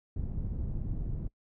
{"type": "low-pass noise", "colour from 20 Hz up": "pink", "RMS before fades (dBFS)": -34, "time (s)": [0.16, 1.28], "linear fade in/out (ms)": 5, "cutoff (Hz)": 170, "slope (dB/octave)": 12, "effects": ["noise-tail reverb RT60 0.1 s tail -22 dB re dry"]}